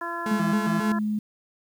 harmonic tone, 340.7 Hz, F4, 43 cents flat, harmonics 1 / 2 / 3 / 4 / 5, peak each -37 / -37 / -32 / -36 / -35 dBFS, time 0.01-0.99 s, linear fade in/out 5 ms
35% pulse tone with vibrato, 188.8 Hz, F#3, 35 cents sharp, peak -25 dBFS, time 0.26-0.92 s, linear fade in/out 2 ms, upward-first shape square, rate 3.7 Hz, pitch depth 230 cents each way
sine tone with pitch glide, 207.7 to 211.9 Hz, G#3 to G#3, 0 to +35 cents, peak -23 dBFS, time 0.31-1.19 s, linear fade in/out 5 ms, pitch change +35 cents, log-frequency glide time 0.61-0.69 s
effects 9-bit

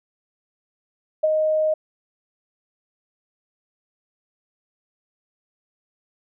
sine tone with ADSR envelope, 622.3 Hz, D#5, in tune, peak -13 dBFS, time 1.23-1.74 s, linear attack 12 ms, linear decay 24 ms, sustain -4 dB, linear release 6 ms, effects none

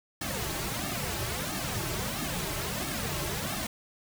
pink noise with flanger, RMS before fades -33 dBFS, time 0.21-3.67 s, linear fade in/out 5 ms, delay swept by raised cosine 2 to 4.2 ms, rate 1.5 Hz, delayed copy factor -1, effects none

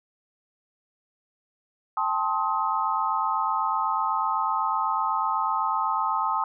sine chord, A half-diminished seventh, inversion third, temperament just, 792 / 880 / 1056 / 1267.2 Hz, G5 / A5 / C6 / Eb6, +18 / 0 / +16 / +31 cents, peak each -32 / -27 / -28 / -27 dBFS, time 1.97-6.44 s, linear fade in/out 2 ms, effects none

